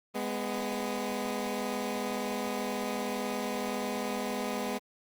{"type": "tone pair together", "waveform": "15% pulse", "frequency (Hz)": [207, 248.9], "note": ["G#3", "B3"], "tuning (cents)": [-5, 14], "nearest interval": "minor third", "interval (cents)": 319, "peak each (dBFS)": -28, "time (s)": [0.14, 4.79], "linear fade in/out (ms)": 20, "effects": ["Opus 24 kbps"]}